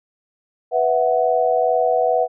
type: chord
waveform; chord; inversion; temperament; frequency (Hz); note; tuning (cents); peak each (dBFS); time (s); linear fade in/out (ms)
sine; B suspended fourth; none; just; 493.9 / 658.5 / 740.8; B4 / E5 / F#5; 0 / -2 / +2; -19; 0.71-2.28; 50
effects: none